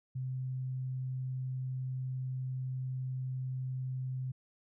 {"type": "tone", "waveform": "sine", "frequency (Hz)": 129.4, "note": "C3", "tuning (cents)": -19, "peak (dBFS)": -34, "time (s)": [0.15, 4.32], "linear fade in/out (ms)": 10, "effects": []}